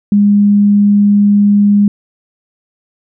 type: tone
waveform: sine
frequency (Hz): 204.2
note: G#3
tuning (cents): -29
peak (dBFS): -5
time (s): 0.12-1.88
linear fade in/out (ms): 2
effects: none